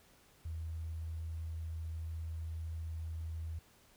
sine tone with sample-and-hold, 81 Hz, E2, 30 cents flat, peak -38 dBFS, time 0.45-3.59 s, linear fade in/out 5 ms, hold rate 11025 Hz, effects pink hiss -65 dBFS RMS until 3.96 s

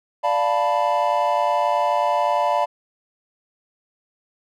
triangle chord, B half-diminished seventh, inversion first, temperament equal, 587.3 / 698.5 / 880 / 987.8 Hz, D5 / F5 / A5 / B5, 0 / 0 / 0 / 0 cents, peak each -21 dBFS, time 0.23-2.66 s, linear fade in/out 20 ms, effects none

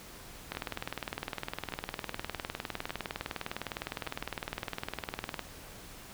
two click trains, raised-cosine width 0.3 ms, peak -22 / -18 dBFS, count 4 / 97, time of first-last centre 0.55-4.067 / 0.52-5.393 s, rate 0.853 / 19.7 Hz, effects pink hiss -49 dBFS RMS until 6.13 s

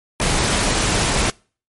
pink noise, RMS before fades -18 dBFS, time 0.2-1.3 s, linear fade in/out 0 ms, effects noise-tail reverb RT60 0.4 s tail -26 dB re dry + MP3 48 kbps

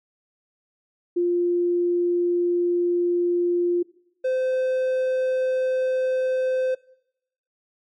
sine / triangle tone pair in turn, 350 / 516 Hz, F4 / C5, +4 / -24 cents, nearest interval perfect fifth, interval 672 cents, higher second, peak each -18 dBFS, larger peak neither, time 1.16-3.83 / 4.24-6.75 s, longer first, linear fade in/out 10 ms, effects noise-tail reverb RT60 0.8 s tail -22 dB re dry + MP3 48 kbps

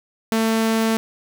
sawtooth tone, 223.5 Hz, A3, 27 cents sharp, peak -13 dBFS, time 0.32-0.97 s, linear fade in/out 0 ms, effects none

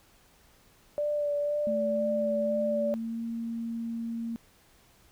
sine tone with vibrato, 586 Hz, D5, 4 cents flat, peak -26 dBFS, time 0.98-2.94 s, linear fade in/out 0 ms, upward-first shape sine, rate 2 Hz, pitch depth 18 cents each way
sine tone with pitch glide, 220 to 230.3 Hz, A3 to A#3, 0 to -21 cents, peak -31 dBFS, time 1.67-4.36 s, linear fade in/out 0 ms, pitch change +79 cents, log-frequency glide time 2.61-3.23 s
effects pink hiss -61 dBFS RMS until 5.11 s

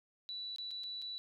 sine tone with dropouts, 3951 Hz, B7, in tune, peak -40 dBFS, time 0.29-1.18 s, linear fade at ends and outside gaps 0 ms, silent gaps 0.561-0.584 / 0.708-0.713 / 0.835-0.839 / 1.017-1.022 s, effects none

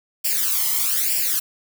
blue noise with flanger, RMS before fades -21 dBFS, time 0.24-1.4 s, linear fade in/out 10 ms, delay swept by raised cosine 0.39 to 0.99 ms, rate 1.1 Hz, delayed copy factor +1, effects none

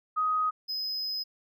sine / triangle tone pair in turn, 1254 / 5058 Hz, D#6 / D#8, +13 / +28 cents, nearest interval 2 octaves, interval 2415 cents, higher second, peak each -24 / -29 dBFS, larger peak first, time 0.16-0.51 / 0.68-1.24 s, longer second, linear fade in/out 20 ms, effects none

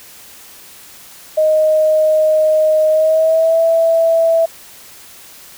sine tone with pitch glide, 622.3 to 658.5 Hz, D#5 to E5, 0 to -2 cents, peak -9 dBFS, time 1.37-4.46 s, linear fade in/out 10 ms, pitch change +98 cents, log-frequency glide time 2.89-3.61 s, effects white hiss -39 dBFS RMS until 5.57 s

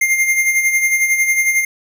square tone with tremolo, 2110 Hz, C7, 14 cents sharp, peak -11 dBFS, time 0.01-1.65 s, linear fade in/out 5 ms, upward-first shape sine, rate 11 Hz, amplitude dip 55%, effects none

